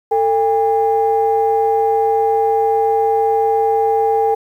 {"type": "tone pair together", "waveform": "sine", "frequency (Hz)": [446.4, 806], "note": ["A4", "G5"], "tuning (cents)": [25, 48], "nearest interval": "minor seventh", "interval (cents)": 1023, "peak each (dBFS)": -14, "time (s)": [0.11, 4.35], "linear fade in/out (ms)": 10, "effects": ["tanh soft clip ceiling -5 dBFS", "8-bit"]}